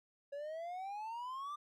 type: exponential sweep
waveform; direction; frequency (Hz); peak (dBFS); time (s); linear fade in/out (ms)
triangle; up; 557 to 1201; -39; 0.32-1.56; 10
effects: none